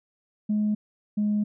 sine tone pair in turn, 211 / 209.1 Hz, G#3 / G#3, +28 / +12 cents, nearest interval unison, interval 16 cents, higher first, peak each -20 dBFS, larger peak neither, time 0.49-0.75 / 1.17-1.44 s, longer second, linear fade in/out 10 ms, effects tanh soft clip ceiling -18 dBFS

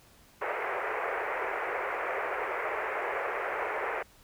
pink band-pass noise, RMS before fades -33 dBFS, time 0.41-4.03 s, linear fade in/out 10 ms, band 400 to 2300 Hz, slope 48 dB/octave, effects pink hiss -59 dBFS RMS until 4.23 s

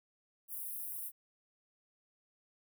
white high-pass noise, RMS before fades -42 dBFS, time 0.48-1.12 s, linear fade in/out 50 ms, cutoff 9800 Hz, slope 48 dB/octave, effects none

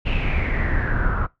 brown noise with low-pass filter sweep, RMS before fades -21 dBFS, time 0.05-1.27 s, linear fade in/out 20 ms, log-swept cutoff 2800 to 1300 Hz, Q 8.3, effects noise-tail reverb RT60 0.2 s tail -20 dB re dry

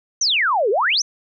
sine exponential two-way sweep, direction down then up, 6390 to 376.8 to 6390 Hz, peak -15 dBFS, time 0.21-1.02 s, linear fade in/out 5 ms, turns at 0.7 s, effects none

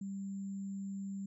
sine tone with sample-and-hold, 196 Hz, G3, in tune, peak -38 dBFS, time 0.01-1.26 s, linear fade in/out 5 ms, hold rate 7350 Hz, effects resampled to 24000 Hz

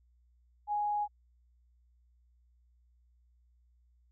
sine tone, 830.6 Hz, G#5, in tune, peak -29 dBFS, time 0.67-1.08 s, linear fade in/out 50 ms, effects added 60 Hz sine -64 dBFS peak until 4.11 s

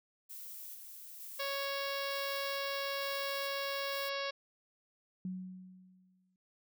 violet noise with tremolo, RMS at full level -47 dBFS, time 0.29-4.1 s, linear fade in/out 20 ms, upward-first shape square, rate 1.1 Hz, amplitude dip 30%
harmonic tone, 554.4 Hz, C#5, in tune, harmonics 1 / 2 / 3 / 4 / 5 / 6 / 7 / 8 / 9 / 10, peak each -39 / -42 / -44 / -45 / -46 / -47 / -47 / -48 / -49 / -49 dBFS, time 1.39-4.31 s, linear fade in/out 10 ms
sine tone with exponential decay, 185 Hz, F#3, in tune, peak -35 dBFS, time 5.25-6.36 s, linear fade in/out 2 ms, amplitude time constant 240 ms
effects none

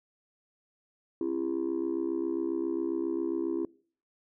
sine tone with amplitude modulation, 334.7 Hz, E4, 26 cents sharp, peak -22 dBFS, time 1.21-3.65 s, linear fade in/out 2 ms, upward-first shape sine, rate 67.4 Hz, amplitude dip 100%, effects noise-tail reverb RT60 0.5 s tail -25 dB re dry + tanh soft clip ceiling -23 dBFS

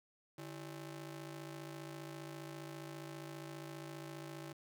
sawtooth ring-modulated tone, 239.5 Hz, A#3, 47 cents sharp, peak -39 dBFS, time 0.38-4.53 s, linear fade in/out 5 ms, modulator 92.3 Hz, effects none

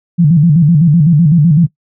sine tone with vibrato, 158.8 Hz, D#3, 36 cents sharp, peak -4 dBFS, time 0.18-1.67 s, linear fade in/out 20 ms, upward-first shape square, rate 7.9 Hz, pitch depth 140 cents each way, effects noise-tail reverb RT60 0.1 s tail -19 dB re dry

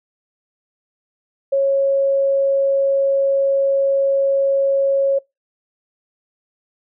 sine tone, 549 Hz, C#5, 17 cents flat, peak -13 dBFS, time 1.52-5.19 s, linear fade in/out 10 ms, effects noise-tail reverb RT60 0.2 s tail -25 dB re dry

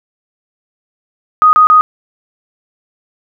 sine tone bursts, 1246 Hz, D#6, 2 cents sharp, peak -3 dBFS, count 3, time 1.42-1.81 s, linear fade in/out 0 ms, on 110 ms, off 30 ms, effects none

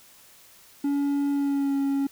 triangle tone with pitch glide, 283.2 to 276.6 Hz, C#4 to C#4, +37 to -4 cents, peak -20 dBFS, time 0.84-2.07 s, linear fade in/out 5 ms, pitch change -41 cents, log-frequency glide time 1.31-1.77 s, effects white hiss -53 dBFS RMS until 2.11 s

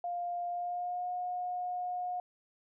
sine tone with pitch glide, 702 to 720.5 Hz, F5 to F#5, +9 to -46 cents, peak -33 dBFS, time 0.04-2.2 s, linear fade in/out 2 ms, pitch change +45 cents, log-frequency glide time 0.49-1.1 s, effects none

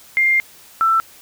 sine tone pair in turn, 2109 / 1332.2 Hz, C7 / E6, +13 / +18 cents, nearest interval minor sixth, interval 795 cents, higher first, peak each -12 dBFS, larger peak neither, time 0.17-0.4 / 0.81-1 s, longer first, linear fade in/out 0 ms, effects white hiss -45 dBFS RMS until 1.21 s

